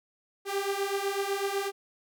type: beating tone pair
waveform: sawtooth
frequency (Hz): 392 / 400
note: G4 / G4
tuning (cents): 0 / +35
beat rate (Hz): 8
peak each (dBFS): -28 / -27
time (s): 0.45-1.72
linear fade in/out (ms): 50
effects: none